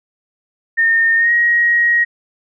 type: tone with pitch glide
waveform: sine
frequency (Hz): 1826 to 1889.3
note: A#6 to A#6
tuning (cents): -36 to +23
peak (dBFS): -10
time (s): 0.77-2.05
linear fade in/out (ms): 20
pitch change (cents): +59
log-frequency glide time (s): 1.17-1.32
effects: none